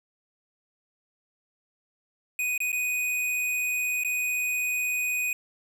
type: tone with dropouts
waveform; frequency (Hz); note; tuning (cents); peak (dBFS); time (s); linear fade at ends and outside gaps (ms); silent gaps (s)
square; 2489; D#7; 0; -26; 2.39-5.33; 2; 2.578-2.603 / 2.719-2.728 / 4.036-4.047
effects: none